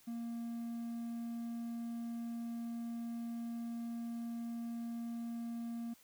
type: tone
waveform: triangle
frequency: 233.1 Hz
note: A#3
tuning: in tune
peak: -37 dBFS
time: 0.07-5.94 s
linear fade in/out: 10 ms
effects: white hiss -65 dBFS RMS until 6.03 s